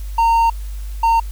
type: tone pair in turn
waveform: triangle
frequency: 919 / 915.5 Hz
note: A#5 / A#5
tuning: -25 / -32 cents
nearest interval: unison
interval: 7 cents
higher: first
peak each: -9 dBFS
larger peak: neither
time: 0.18-0.5 / 1.03-1.2 s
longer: first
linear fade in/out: 5 ms
effects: added 50 Hz sine -24 dBFS peak until 1.31 s + white hiss -45 dBFS RMS until 1.31 s